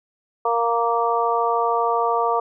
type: harmonic tone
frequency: 233.1 Hz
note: A#3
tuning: in tune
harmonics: 2 / 3 / 4 / 5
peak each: -23 / -23 / -23 / -23 dBFS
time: 0.45-2.4 s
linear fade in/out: 5 ms
effects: none